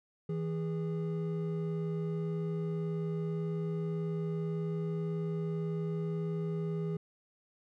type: tone pair together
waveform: triangle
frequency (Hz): 162.9 / 410.5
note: E3 / G#4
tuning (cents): -20 / -20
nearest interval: octave + major third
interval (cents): 1600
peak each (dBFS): -31 / -36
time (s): 0.29-6.97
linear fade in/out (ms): 5
effects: none